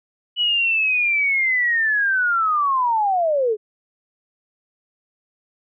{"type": "linear sweep", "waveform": "sine", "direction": "down", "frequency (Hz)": [2960, 406.8], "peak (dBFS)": -16, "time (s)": [0.36, 3.57], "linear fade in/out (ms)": 50, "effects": []}